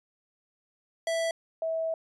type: tone pair in turn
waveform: square / sine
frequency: 659.3 / 649.5 Hz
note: E5 / E5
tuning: 0 / -26 cents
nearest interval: unison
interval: 26 cents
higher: first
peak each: -27 dBFS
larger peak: neither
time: 1.07-1.31 / 1.62-1.94 s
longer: second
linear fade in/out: 2 ms
effects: resampled to 24000 Hz